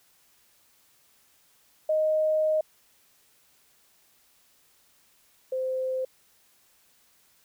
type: tone pair in turn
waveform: sine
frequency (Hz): 622.3 / 518.7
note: D#5 / C5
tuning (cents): 0 / -15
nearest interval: minor third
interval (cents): 315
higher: first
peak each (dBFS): -21 / -26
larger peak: first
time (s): 1.89-2.61 / 5.52-6.05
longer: first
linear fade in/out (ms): 5
effects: white hiss -63 dBFS RMS until 7.44 s